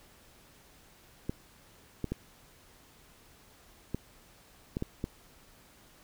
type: clicks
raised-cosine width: 3 ms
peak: -19 dBFS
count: 7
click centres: 1.295 / 2.043 / 2.12 / 3.946 / 4.769 / 4.824 / 5.041 s
effects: pink hiss -59 dBFS RMS until 6.03 s